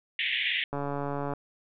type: band-pass noise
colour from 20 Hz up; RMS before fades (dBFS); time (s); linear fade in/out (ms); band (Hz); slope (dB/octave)
pink; -29; 0.19-0.64; 2; 1800 to 3500; 96
type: click train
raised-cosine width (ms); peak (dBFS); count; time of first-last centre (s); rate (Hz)
1; -19; 87; 0.73-1.336; 142
effects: none